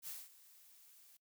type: noise with ADSR envelope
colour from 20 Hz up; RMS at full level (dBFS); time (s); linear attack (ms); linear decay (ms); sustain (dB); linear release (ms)
blue; -45; 0.02-1.17; 55; 210; -18; 4
effects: noise-tail reverb RT60 0.1 s tail -22 dB re dry